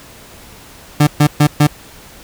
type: tone bursts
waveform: 30% pulse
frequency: 148.3 Hz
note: D3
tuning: 17 cents sharp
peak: -4 dBFS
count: 4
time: 1-1.67 s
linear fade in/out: 5 ms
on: 70 ms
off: 130 ms
effects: pink hiss -39 dBFS RMS until 2.23 s